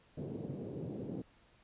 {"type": "band-pass noise", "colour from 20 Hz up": "pink", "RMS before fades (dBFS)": -42, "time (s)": [0.17, 1.22], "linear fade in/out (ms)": 5, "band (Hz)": [120, 480], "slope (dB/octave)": 24, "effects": ["pink hiss -66 dBFS RMS until 1.63 s", "resampled to 8000 Hz"]}